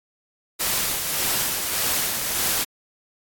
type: noise with tremolo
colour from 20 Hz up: white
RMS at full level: -22 dBFS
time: 0.59-2.65 s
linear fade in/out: 20 ms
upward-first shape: sine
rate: 1.7 Hz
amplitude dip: 40%
effects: AAC 64 kbps